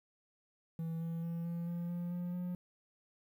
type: tone with pitch steps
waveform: triangle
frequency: 164 / 166 / 168.03 / 170.08 / 172.15 / 174.25 / 176.38 / 178.53 Hz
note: E3 / E3 / E3 / F3 / F3 / F3 / F3 / F3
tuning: -9 / +12 / +33 / -46 / -25 / -4 / +17 / +38 cents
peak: -34 dBFS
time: 0.79-2.55 s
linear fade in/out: 2 ms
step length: 220 ms
effects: 11-bit